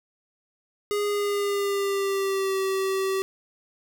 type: tone with pitch glide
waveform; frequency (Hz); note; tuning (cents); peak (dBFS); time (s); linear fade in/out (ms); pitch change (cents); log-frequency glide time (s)
square; 412.1 to 384.5; G#4 to G4; -13 to -33; -24; 0.91-3.22; 0; -120; 1.05-2.58
effects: none